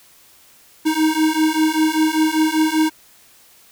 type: beating tone pair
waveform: square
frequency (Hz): 311.1 / 316.2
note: D#4 / D#4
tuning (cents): 0 / +28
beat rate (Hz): 5.1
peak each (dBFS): -19 / -18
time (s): 0.85-2.9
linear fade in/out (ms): 20
effects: white hiss -50 dBFS RMS until 3.71 s